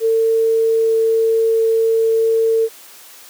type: tone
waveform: sine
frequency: 450.2 Hz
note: A4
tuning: 40 cents sharp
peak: -11 dBFS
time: 0-2.69 s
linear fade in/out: 50 ms
effects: white hiss -41 dBFS RMS until 3.29 s + high-pass 300 Hz 12 dB/octave